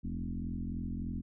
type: tone with frequency modulation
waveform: sine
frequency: 136.6 Hz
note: C#3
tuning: 25 cents flat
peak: -34 dBFS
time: 0.03-1.22 s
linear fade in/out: 20 ms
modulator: 43.4 Hz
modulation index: 3
effects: none